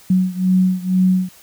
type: beating tone pair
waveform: sine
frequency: 184.4 / 186.5 Hz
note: F#3 / F#3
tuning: -6 / +14 cents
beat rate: 2.1 Hz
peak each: -15 / -17 dBFS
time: 0.1-1.29 s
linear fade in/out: 5 ms
effects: white hiss -46 dBFS RMS until 1.42 s